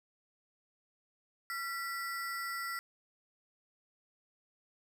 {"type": "ring-modulated tone", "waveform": "square", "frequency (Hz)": 1661.2, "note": "G#6", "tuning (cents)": 0, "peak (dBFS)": -34, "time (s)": [1.5, 2.79], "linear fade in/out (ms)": 0, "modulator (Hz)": 298, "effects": []}